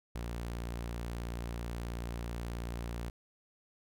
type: tone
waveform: sawtooth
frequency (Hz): 58.5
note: A#1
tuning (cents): +7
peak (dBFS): -33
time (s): 0.15-3.1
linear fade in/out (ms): 5
effects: none